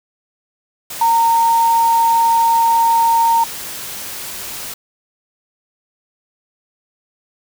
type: tone in noise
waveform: sine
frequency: 920 Hz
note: A#5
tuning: 23 cents flat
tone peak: -10 dBFS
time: 1.01-3.44 s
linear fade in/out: 5 ms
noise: white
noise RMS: -28 dBFS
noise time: 0.9-4.74 s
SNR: +15 dB
effects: none